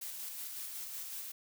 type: noise with tremolo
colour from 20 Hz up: blue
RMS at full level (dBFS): -42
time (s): 0.01-1.32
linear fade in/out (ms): 10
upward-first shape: square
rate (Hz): 5.4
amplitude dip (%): 25
effects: none